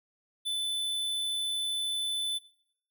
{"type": "tone", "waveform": "square", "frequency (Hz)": 3507, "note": "A7", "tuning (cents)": -6, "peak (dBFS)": -30, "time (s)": [0.45, 2.39], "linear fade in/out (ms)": 20, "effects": ["noise-tail reverb RT60 0.7 s tail -20 dB re dry"]}